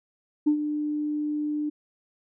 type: tone with ADSR envelope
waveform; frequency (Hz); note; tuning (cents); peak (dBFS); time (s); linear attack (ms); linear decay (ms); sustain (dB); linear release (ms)
sine; 298.8; D4; +30; -15; 0.46-1.7; 15; 89; -10; 13
effects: tanh soft clip ceiling -13 dBFS